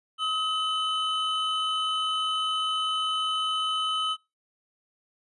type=tone pair together; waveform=triangle; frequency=1273 / 3028 Hz; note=D#6 / F#7; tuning=+39 / +39 cents; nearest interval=octave + minor third; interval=1500 cents; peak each=-26 / -26 dBFS; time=0.18-4.17 s; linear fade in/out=50 ms; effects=noise-tail reverb RT60 0.3 s tail -26 dB re dry + resampled to 24000 Hz